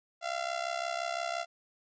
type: tone with amplitude modulation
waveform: sawtooth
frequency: 685 Hz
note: F5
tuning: 34 cents flat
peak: -25 dBFS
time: 0.21-1.46 s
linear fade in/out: 50 ms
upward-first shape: sine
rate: 65.8 Hz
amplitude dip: 80%
effects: resampled to 16000 Hz